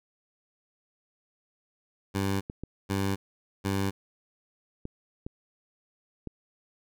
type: tone bursts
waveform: 15% pulse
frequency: 98 Hz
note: G2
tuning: in tune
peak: -20 dBFS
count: 3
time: 2.14-3.91 s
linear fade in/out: 20 ms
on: 270 ms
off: 480 ms
type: clicks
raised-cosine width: 3 ms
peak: -23 dBFS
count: 5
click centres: 2.499 / 2.636 / 4.854 / 5.265 / 6.273 s
effects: none